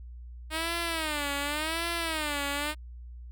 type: tone with vibrato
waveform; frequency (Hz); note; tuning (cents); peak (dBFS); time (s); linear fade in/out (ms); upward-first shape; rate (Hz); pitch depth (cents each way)
5% pulse; 310; D#4; -6; -18; 0.5-2.75; 50; sine; 0.89; 160
effects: added 60 Hz sine -41 dBFS peak until 3.31 s